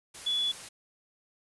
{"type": "tone in noise", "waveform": "sine", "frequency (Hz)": 3421, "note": "A7", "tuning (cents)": -49, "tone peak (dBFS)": -26, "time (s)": [0.26, 0.52], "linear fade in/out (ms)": 10, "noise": "white", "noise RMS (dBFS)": -44, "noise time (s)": [0.14, 0.69], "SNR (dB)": 15, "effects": ["resampled to 24000 Hz"]}